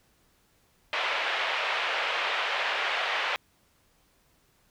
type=band-pass noise; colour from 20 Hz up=white; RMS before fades=-29 dBFS; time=0.93-3.36 s; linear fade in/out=0 ms; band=530 to 3000 Hz; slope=24 dB/octave; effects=pink hiss -66 dBFS RMS until 4.7 s